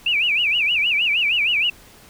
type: tone with vibrato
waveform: sine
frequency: 2590 Hz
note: E7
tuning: 31 cents flat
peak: -16 dBFS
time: 0.06-1.7 s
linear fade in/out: 5 ms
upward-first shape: sine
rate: 6.4 Hz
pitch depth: 220 cents each way
effects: pink hiss -47 dBFS RMS until 2.09 s